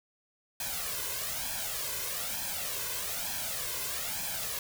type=noise with flanger; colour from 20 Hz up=white; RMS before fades=-35 dBFS; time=0.6-4.59 s; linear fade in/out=2 ms; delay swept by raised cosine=1.2 to 1.98 ms; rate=1.1 Hz; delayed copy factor=+0.7; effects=none